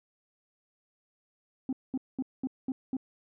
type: tone bursts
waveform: sine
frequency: 261.6 Hz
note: C4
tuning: in tune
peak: -26 dBFS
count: 6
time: 1.69-2.968 s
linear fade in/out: 2 ms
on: 38 ms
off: 210 ms
effects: tanh soft clip ceiling -26 dBFS